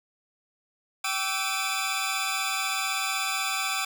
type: tone cluster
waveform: 20% pulse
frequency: 774 / 1153 / 1316 / 2451 / 3475 Hz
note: G5 / D6 / E6 / D#7 / A7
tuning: -22 / -32 / -3 / -27 / -22 cents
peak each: -28 dBFS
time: 1.04-3.85 s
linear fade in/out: 5 ms
effects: none